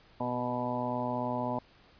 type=harmonic tone with a mistuned harmonic; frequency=123.47 Hz; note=B2; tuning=in tune; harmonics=1 / 2 / 3 / 4 / 5 / 6 / 7 / 8; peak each=-40 / -35 / -45 / -42 / -36 / -42 / -37 / -38 dBFS; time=0.2-1.59 s; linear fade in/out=5 ms; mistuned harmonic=3; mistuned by=+37 cents; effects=pink hiss -60 dBFS RMS until 1.99 s + resampled to 11025 Hz